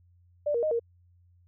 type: tone with pitch steps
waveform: sine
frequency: 589 / 471.4 / 619 / 466.7 Hz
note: D5 / A#4 / D#5 / A#4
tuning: +5 / +19 / -9 / +2 cents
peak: -24 dBFS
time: 0.46-0.796 s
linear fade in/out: 10 ms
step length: 84 ms
effects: added 88 Hz sine -58 dBFS peak until 1.47 s